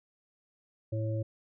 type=harmonic tone; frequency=110 Hz; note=A2; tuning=in tune; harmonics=1 / 3 / 5; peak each=-30 / -40 / -38 dBFS; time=0.92-1.23 s; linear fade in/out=10 ms; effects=none